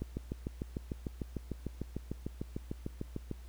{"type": "click train", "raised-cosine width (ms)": 3, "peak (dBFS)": -23, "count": 23, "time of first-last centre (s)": [0.02, 3.313], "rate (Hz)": 6.68, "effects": ["added 60 Hz sine -46 dBFS peak until 3.48 s", "pink hiss -62 dBFS RMS until 3.48 s"]}